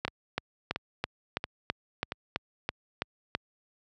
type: two click trains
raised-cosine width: 0.3 ms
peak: -16 / -12 dBFS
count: 4 / 11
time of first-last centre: 0.08-2.121 / 0.05-3.35 s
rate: 1.47 / 3.03 Hz
effects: high-pass 60 Hz 12 dB/octave